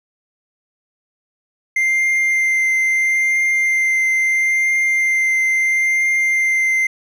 triangle tone with vibrato, 2093 Hz, C7, in tune, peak -12 dBFS, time 1.76-6.87 s, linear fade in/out 5 ms, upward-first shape triangle, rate 0.75 Hz, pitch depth 11 cents each way, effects none

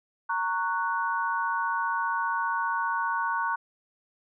sine chord, F# major, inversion first, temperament just, 925 / 1110 / 1480 Hz, A#5 / C#6 / F#6, -14 / +2 / 0 cents, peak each -29 / -30 / -30 dBFS, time 0.29-3.56 s, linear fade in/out 10 ms, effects none

